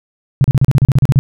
sine tone bursts, 134.6 Hz, C3, 49 cents sharp, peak -5 dBFS, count 12, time 0.41-1.19 s, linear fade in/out 0 ms, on 32 ms, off 36 ms, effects none

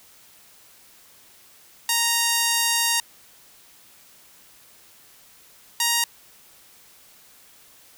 5% pulse tone pair in turn, 932.3 / 938.2 Hz, A#5 / A#5, 0 / +11 cents, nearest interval unison, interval 11 cents, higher second, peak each -7 dBFS, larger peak neither, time 1.89-3 / 5.8-6.04 s, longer first, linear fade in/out 2 ms, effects white hiss -52 dBFS RMS until 7.97 s

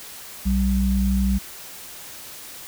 sine tone pair together, 60.85 / 193.7 Hz, B1 / G3, -25 / -20 cents, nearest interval octave + minor sixth, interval 2005 cents, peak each -20 dBFS, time 0.45-1.39 s, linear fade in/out 20 ms, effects white hiss -39 dBFS RMS until 2.67 s

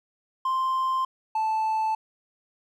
triangle tone pair in turn, 1046.5 / 877 Hz, C6 / A5, 0 / -6 cents, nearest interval minor third, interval 306 cents, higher first, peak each -20 dBFS, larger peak neither, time 0.45-1.05 / 1.35-1.95 s, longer neither, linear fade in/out 5 ms, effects tanh soft clip ceiling -16 dBFS

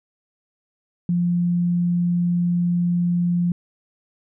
sine tone, 174.61 Hz, F3, in tune, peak -17 dBFS, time 1.09-3.52 s, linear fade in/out 2 ms, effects none

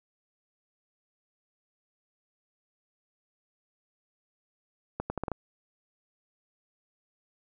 accelerating click train, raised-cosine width 1 ms, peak -17 dBFS, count 6, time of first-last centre 5-5.317 s, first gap 100 ms, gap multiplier 0.77, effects none

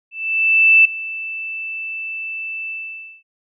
sine tone with ADSR envelope, 2647 Hz, E7, 7 cents sharp, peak -6 dBFS, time 0.11-3.23 s, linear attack 740 ms, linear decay 6 ms, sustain -18 dB, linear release 530 ms, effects none

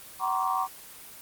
sine tone cluster, 758 / 948 / 1070 / 1157 Hz, F#5 / A#5 / C6 / D6, +42 / +29 / +38 / -26 cents, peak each -30 dBFS, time 0.19-0.68 s, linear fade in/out 50 ms, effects white hiss -46 dBFS RMS until 1.21 s + Opus 24 kbps

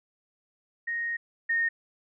sine tone pair in turn, 1864.7 / 1844.3 Hz, A#6 / A#6, 0 / -19 cents, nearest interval unison, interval 19 cents, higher first, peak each -28 / -23 dBFS, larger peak second, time 0.87-1.17 / 1.49-1.69 s, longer first, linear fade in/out 10 ms, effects none

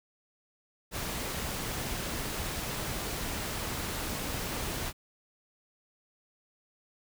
pink noise, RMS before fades -35 dBFS, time 0.91-4.93 s, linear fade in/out 50 ms, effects none

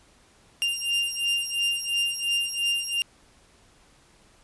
40% pulse beating tone pair, 2794 / 2796.9 Hz, F7 / F7, 0 / +2 cents, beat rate 2.9 Hz, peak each -26 dBFS, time 0.62-3.02 s, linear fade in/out 0 ms, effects pink hiss -58 dBFS RMS until 4.43 s + resampled to 24000 Hz

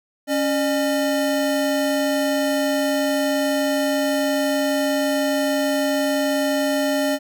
square tone pair together, 277.2 / 603.5 Hz, C#4 / D5, 0 / +47 cents, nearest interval octave + minor second, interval 1347 cents, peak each -22 / -22 dBFS, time 0.27-7.19 s, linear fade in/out 50 ms, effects none

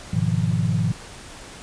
sine chord, F half-diminished seventh, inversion first, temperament equal, 103.83 / 123.47 / 155.56 / 174.61 Hz, Ab2 / Cb3 / Eb3 / F3, 0 / 0 / 0 / 0 cents, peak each -24 dBFS, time 0.13-0.92 s, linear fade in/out 5 ms, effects pink hiss -40 dBFS RMS until 1.62 s + resampled to 22050 Hz

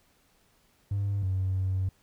triangle tone pair in turn, 100 / 94.39 Hz, G2 / F#2, +35 / +35 cents, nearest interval minor second, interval 100 cents, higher first, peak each -23 / -22 dBFS, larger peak second, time 0.91-1.23 / 1.23-1.89 s, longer second, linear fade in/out 5 ms, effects tanh soft clip ceiling -22 dBFS + pink hiss -66 dBFS RMS until 2.02 s

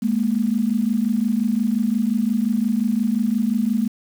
sine tone pair together, 210 / 235.7 Hz, G#3 / A#3, +19 / +19 cents, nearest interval major second, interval 200 cents, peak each -20 dBFS, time 0.02-3.88 s, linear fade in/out 10 ms, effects 7-bit

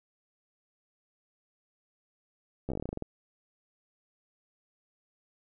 slowing click train, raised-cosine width 2 ms, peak -21 dBFS, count 13, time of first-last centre 2.69-3.023 s, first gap 13 ms, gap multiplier 1.13, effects none

